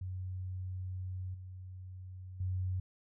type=tone with level steps; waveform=sine; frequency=92.5 Hz; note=F#2; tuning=in tune; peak=-37 / -44 / -32 dBFS; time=0.01-2.8 s; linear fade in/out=5 ms; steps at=1.34 / 2.4 s; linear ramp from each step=5 ms; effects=none